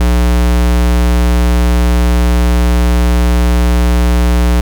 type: tone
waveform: square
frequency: 60 Hz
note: B1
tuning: 49 cents flat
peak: -8 dBFS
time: 0-4.61 s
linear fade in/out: 5 ms
effects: none